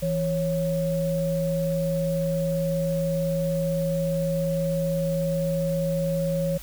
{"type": "tone pair together", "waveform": "sine", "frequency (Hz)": [164.81, 550.4], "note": ["E3", "C#5"], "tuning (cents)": [0, -12], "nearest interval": "octave + major sixth", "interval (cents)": 2088, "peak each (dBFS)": -25, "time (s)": [0.02, 6.58], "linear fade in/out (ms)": 10, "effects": ["added 50 Hz sine -40 dBFS peak until 6.62 s", "white hiss -44 dBFS RMS until 6.62 s"]}